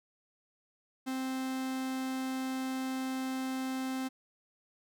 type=tone; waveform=45% pulse; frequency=261.6 Hz; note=C4; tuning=in tune; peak=-33 dBFS; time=1.06-4.09 s; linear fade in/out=20 ms; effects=none